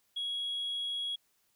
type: tone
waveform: sine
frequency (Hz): 3322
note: G#7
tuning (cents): 0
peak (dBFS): -31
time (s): 0.16-1.16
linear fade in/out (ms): 10
effects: tanh soft clip ceiling -30 dBFS + white hiss -73 dBFS RMS until 1.55 s